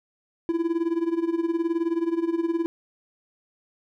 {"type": "tone with tremolo", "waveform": "triangle", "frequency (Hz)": 334.4, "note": "E4", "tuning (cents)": 25, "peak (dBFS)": -17, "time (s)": [0.49, 2.66], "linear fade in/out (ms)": 0, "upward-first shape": "sine", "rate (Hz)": 19, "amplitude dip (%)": 80, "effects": []}